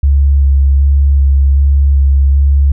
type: tone with vibrato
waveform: sine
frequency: 69.3 Hz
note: C#2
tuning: in tune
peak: -5 dBFS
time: 0.03-2.72 s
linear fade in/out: 5 ms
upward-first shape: square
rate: 1.3 Hz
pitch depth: 14 cents each way
effects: none